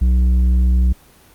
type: tone with tanh clipping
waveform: sine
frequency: 62.1 Hz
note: B1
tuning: 10 cents sharp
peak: -12 dBFS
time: 0.01-0.93 s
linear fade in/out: 10 ms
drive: 7 dB
effects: pink hiss -48 dBFS RMS until 1.34 s + Opus 24 kbps